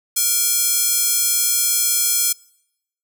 square tone with high-pass filter, 469.7 Hz, A#4, 13 cents sharp, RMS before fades -18 dBFS, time 0.16-2.33 s, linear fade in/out 10 ms, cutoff 7400 Hz, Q 0.9, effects noise-tail reverb RT60 0.8 s tail -26 dB re dry

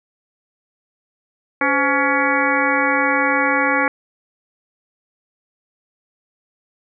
harmonic tone with a mistuned harmonic, 280.9 Hz, C#4, 23 cents sharp, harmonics 1 / 2 / 3 / 4 / 5 / 6 / 7 / 8, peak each -23 / -23 / -23 / -23 / -23 / -23 / -23 / -23 dBFS, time 1.61-3.88 s, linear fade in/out 2 ms, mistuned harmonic 2, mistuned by -140 cents, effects none

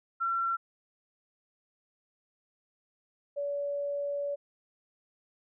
sine tone pair in turn, 1358 / 571 Hz, F6 / D5, -49 / -49 cents, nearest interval octave + minor third, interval 1500 cents, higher first, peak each -27 / -30 dBFS, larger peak first, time 0.2-0.57 / 3.36-4.36 s, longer second, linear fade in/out 20 ms, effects none

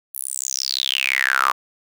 sawtooth tone with high-pass filter sweep, 65.9 Hz, C2, 13 cents sharp, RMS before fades -22 dBFS, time 0.14-1.52 s, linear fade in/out 10 ms, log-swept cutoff 12000 to 1100 Hz, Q 9.7, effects none

